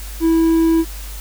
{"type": "tone", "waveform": "triangle", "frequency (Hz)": 327.6, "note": "E4", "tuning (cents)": -11, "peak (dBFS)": -9, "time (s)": [0.2, 0.85], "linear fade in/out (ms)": 50, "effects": ["added 50 Hz sine -28 dBFS peak until 1.2 s", "white hiss -36 dBFS RMS until 1.2 s"]}